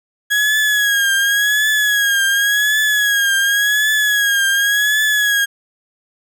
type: tone with vibrato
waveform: 35% pulse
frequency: 1661.2 Hz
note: G#6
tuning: in tune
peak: -11 dBFS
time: 0.3-5.46 s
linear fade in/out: 20 ms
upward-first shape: triangle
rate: 0.9 Hz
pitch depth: 76 cents each way
effects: none